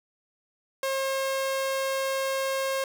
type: tone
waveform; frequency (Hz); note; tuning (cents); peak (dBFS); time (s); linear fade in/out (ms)
sawtooth; 537; C5; +45; -22; 0.83-2.84; 2
effects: none